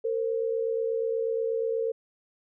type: tone pair together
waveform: sine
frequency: 455 / 523.3 Hz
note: A#4 / C5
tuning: -42 / 0 cents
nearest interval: major second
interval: 242 cents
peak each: -26 / -32 dBFS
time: 0.04-1.92 s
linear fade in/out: 10 ms
effects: none